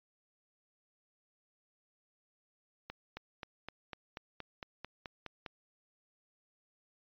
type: accelerating click train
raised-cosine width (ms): 0.3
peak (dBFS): -26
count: 12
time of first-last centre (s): 2.9-5.462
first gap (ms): 270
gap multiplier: 0.97
effects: resampled to 11025 Hz